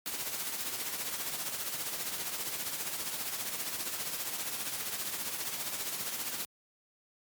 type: noise with tremolo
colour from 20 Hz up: white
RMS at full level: -34 dBFS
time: 0.06-6.45 s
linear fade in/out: 0 ms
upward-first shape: triangle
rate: 15 Hz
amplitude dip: 55%
effects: high-pass 100 Hz 12 dB/octave + MP3 96 kbps